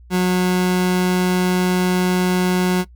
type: tone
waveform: 30% pulse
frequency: 182 Hz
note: F#3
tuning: 28 cents flat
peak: -12 dBFS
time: 0.1-2.85 s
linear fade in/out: 50 ms
effects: noise-tail reverb RT60 0.1 s tail -20 dB re dry + added 60 Hz sine -41 dBFS peak until 2.95 s